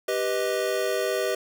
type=chord; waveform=square; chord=G augmented; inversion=none; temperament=equal with one note detuned; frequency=392 / 493.9 / 626.6 Hz; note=G4 / B4 / D#5; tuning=0 / 0 / +12 cents; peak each=-29 dBFS; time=0.08-1.35 s; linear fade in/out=5 ms; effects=none